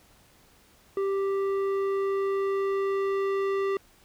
square tone with low-pass filter sweep, 392 Hz, G4, in tune, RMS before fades -27 dBFS, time 0.97-3.77 s, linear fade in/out 2 ms, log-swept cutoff 1100 to 2200 Hz, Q 0.76, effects pink hiss -59 dBFS RMS until 4.04 s

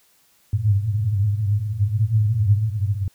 pink band-pass noise, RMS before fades -20 dBFS, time 0.53-3.08 s, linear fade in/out 2 ms, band 100 to 110 Hz, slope 96 dB/octave, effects white hiss -59 dBFS RMS until 3.14 s

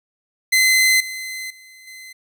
sawtooth tone with level steps, 2051 Hz, C7, 35 cents flat, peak -9 / -24 / -39 / -33 dBFS, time 0.52-2.13 s, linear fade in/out 10 ms, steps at 1 / 1.5 / 1.87 s, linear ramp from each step 5 ms, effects none

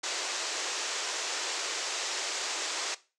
white band-pass noise, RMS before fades -34 dBFS, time 0.03-2.95 s, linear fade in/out 10 ms, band 330 to 7500 Hz, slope 48 dB/octave, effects noise-tail reverb RT60 0.3 s tail -17 dB re dry

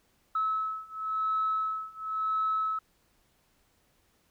sine beating tone pair, 1296 / 1296.95 Hz, E6 / E6, -30 / -29 cents, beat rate 0.95 Hz, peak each -31 / -30 dBFS, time 0.35-2.79 s, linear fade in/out 5 ms, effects tanh soft clip ceiling -20 dBFS + pink hiss -69 dBFS RMS until 4.3 s

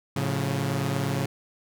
sawtooth chord, A augmented, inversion none, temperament equal with one note detuned, 110 / 138.59 / 178.39 Hz, A2 / C#3 / E#3, 0 / 0 / +37 cents, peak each -27 / -23 / -28 dBFS, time 0.16-1.26 s, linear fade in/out 5 ms, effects none

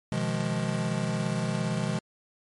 square chord, F half-diminished seventh, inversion second, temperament just, 125.72 / 157.15 / 174.61 / 209.5 Hz, Cb3 / Eb3 / F3 / Ab3, +31 / +18 / 0 / +15 cents, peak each -33 dBFS, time 0.12-1.99 s, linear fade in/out 2 ms, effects MP3 48 kbps

